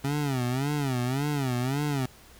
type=tone with vibrato; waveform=25% pulse; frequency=134.8 Hz; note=C#3; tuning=48 cents flat; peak=-22 dBFS; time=0.04-2.06 s; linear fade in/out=5 ms; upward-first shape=sine; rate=1.8 Hz; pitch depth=170 cents each way; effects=added 60 Hz sine -56 dBFS peak until 2.39 s + pink hiss -53 dBFS RMS until 2.39 s